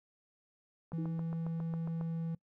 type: click train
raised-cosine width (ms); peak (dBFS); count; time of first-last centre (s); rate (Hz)
1; -32; 9; 0.92-2.011; 7.33
type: tone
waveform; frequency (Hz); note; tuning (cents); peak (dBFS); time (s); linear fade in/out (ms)
triangle; 164.81; E3; 0; -32; 0.93-2.35; 5
type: tone with exponential decay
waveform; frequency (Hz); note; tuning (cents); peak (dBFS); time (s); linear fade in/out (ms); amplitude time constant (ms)
sine; 316.4; D#4; +29; -37; 0.98-1.41; 5; 92
effects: noise-tail reverb RT60 0.1 s tail -23 dB re dry